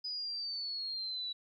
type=exponential sweep; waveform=sine; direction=down; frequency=4990 to 3909 Hz; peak=-36 dBFS; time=0.04-1.33 s; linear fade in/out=10 ms; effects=13-bit

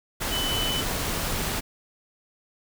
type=tone in noise; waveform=sine; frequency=3005 Hz; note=F#7; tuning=26 cents sharp; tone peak=-27 dBFS; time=0.31-0.82 s; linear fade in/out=20 ms; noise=pink; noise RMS=-28 dBFS; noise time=0.2-1.61 s; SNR=-2 dB; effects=none

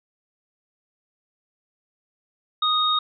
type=tone pair together; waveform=sine; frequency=1244.5 / 3729 Hz; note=D#6 / A#7; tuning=0 / 0 cents; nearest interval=octave + perfect fifth; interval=1900 cents; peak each=-21 dBFS; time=2.62-2.99 s; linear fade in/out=5 ms; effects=none

